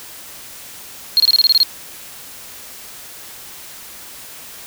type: tone bursts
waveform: triangle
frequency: 4250 Hz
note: C8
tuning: 26 cents sharp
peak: -7 dBFS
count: 9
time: 1.17-1.631 s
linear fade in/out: 0 ms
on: 29 ms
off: 25 ms
effects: white hiss -36 dBFS RMS until 4.66 s